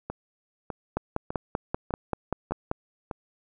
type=two click trains; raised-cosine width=1 ms; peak=-18 / -12 dBFS; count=6 / 10; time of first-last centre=0.1-3.112 / 0.97-2.714 s; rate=1.66 / 5.16 Hz; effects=none